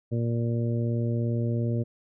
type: harmonic tone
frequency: 117.2 Hz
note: A#2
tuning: 10 cents sharp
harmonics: 1 / 2 / 3 / 4 / 5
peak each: -25 / -31 / -35 / -37 / -39 dBFS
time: 0.11-1.84 s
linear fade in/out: 20 ms
effects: none